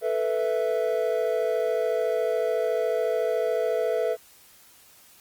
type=chord; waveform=triangle; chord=A suspended second; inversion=none; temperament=equal; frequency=440 / 493.9 / 659.3 Hz; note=A4 / B4 / E5; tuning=0 / 0 / 0 cents; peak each=-25 dBFS; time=0.01-4.17 s; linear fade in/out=50 ms; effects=white hiss -54 dBFS RMS until 5.2 s + Opus 32 kbps